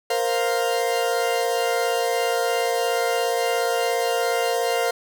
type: chord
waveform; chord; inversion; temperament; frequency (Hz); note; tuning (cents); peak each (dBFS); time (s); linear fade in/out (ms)
40% pulse; Bb suspended second; none; equal; 466.2 / 523.3 / 698.5; Bb4 / C5 / F5; 0 / 0 / 0; -23 / -25 / -24; 0.1-4.91; 5
effects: none